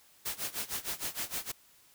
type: noise with tremolo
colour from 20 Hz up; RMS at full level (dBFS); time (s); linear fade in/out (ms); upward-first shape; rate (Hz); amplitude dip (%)
white; -34; 0.25-1.52; 10; sine; 6.5; 90
effects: white hiss -62 dBFS RMS until 1.94 s